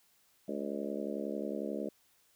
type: harmonic tone with a mistuned harmonic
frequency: 71.1 Hz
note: C#2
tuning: 45 cents sharp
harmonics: 3 / 4 / 5 / 6 / 7 / 8 / 9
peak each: -40 / -41 / -42 / -43 / -43 / -44 / -45 dBFS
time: 0.48-1.89 s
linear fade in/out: 5 ms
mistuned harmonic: 9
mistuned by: -46 cents
effects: white hiss -69 dBFS RMS until 2.35 s